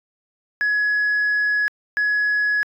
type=tone pair in turn; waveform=sine; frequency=1684 / 1684 Hz; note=G#6 / G#6; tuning=+24 / +24 cents; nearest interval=unison; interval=0 cents; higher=neither; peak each=-15 dBFS; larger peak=neither; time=0.61-1.68 / 1.97-2.63 s; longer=first; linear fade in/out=0 ms; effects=tanh soft clip ceiling -15 dBFS